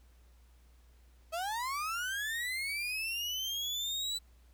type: linear sweep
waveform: 35% pulse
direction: up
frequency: 633 to 3990 Hz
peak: -32 dBFS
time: 1.32-4.19 s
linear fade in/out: 20 ms
effects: added 60 Hz sine -58 dBFS peak until 4.53 s + pink hiss -70 dBFS RMS until 4.53 s